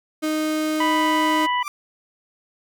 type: tone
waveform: 35% pulse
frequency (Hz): 309.9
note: D#4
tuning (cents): -7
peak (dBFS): -19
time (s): 0.22-1.47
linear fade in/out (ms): 20
type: harmonic tone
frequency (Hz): 987.8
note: B5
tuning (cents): 0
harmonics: 1 / 2 / 3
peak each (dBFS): -20 / -26 / -30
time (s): 0.8-1.63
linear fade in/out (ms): 5
type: tone with exponential growth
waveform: 30% pulse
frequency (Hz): 1179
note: D6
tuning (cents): +6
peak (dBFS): -20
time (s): 1.58-1.68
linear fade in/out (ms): 1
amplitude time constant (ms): 21
effects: none